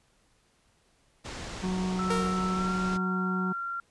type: low-pass noise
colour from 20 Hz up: pink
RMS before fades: -39 dBFS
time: 1.24-2.98 s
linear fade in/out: 20 ms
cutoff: 7500 Hz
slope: 24 dB/octave
type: harmonic tone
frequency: 185 Hz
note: F#3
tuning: in tune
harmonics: 1 / 2 / 4 / 5 / 6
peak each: -28 / -37 / -44 / -43 / -48 dBFS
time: 1.63-3.53 s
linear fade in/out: 10 ms
type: tone with pitch glide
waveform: sine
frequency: 1322 to 1377.3 Hz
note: E6 to F6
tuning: +5 to -24 cents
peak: -31 dBFS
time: 1.99-3.8 s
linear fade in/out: 2 ms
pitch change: +71 cents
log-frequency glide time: 2.51-2.73 s
type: tone with exponential decay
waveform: sawtooth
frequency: 461.7 Hz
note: A#4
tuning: 17 cents flat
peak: -22 dBFS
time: 2.1-2.79 s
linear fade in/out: 5 ms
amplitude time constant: 150 ms
effects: pink hiss -67 dBFS RMS until 3.9 s + resampled to 24000 Hz